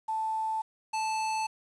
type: tone pair in turn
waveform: sine / square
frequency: 880 / 876.3 Hz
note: A5 / A5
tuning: 0 / -7 cents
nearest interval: unison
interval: 7 cents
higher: first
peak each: -28 / -29 dBFS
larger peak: first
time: 0.08-0.62 / 0.93-1.47 s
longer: neither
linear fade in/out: 10 ms
effects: resampled to 22050 Hz + 9-bit